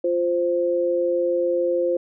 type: tone pair together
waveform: sine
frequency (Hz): 349.2 / 522.2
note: F4 / C5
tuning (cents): 0 / -3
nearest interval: perfect fifth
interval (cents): 697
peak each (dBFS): -23 / -20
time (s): 0.04-1.97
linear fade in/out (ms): 5
effects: none